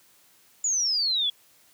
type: exponential sweep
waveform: sine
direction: down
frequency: 7040 to 3307 Hz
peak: -22 dBFS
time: 0.64-1.3 s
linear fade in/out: 5 ms
effects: white hiss -59 dBFS RMS until 1.73 s + high-pass 80 Hz 12 dB/octave